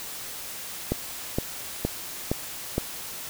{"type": "click train", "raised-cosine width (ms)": 2, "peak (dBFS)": -10, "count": 5, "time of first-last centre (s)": [0.92, 2.78], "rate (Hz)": 2.15, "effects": ["white hiss -37 dBFS RMS until 3.29 s"]}